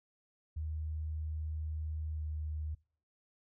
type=tone with pitch glide; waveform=sine; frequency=77.78 to 76.84 Hz; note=D#2 to D#2; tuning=0 to -21 cents; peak=-35 dBFS; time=0.56-2.75 s; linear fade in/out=10 ms; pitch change=-21 cents; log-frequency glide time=2.15-2.21 s; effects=noise-tail reverb RT60 0.5 s tail -26 dB re dry